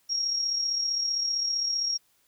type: tone with amplitude modulation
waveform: sine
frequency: 5588 Hz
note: F8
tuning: in tune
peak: -23 dBFS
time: 0.09-1.98 s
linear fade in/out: 20 ms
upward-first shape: sine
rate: 35.4 Hz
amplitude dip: 45%
effects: white hiss -67 dBFS RMS until 2.27 s